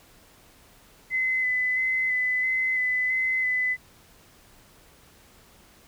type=tone with vibrato; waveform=sine; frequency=2025 Hz; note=B6; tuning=43 cents sharp; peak=-22 dBFS; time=1.1-3.77 s; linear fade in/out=50 ms; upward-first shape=square; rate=1.5 Hz; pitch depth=15 cents each way; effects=pink hiss -55 dBFS RMS until 5.87 s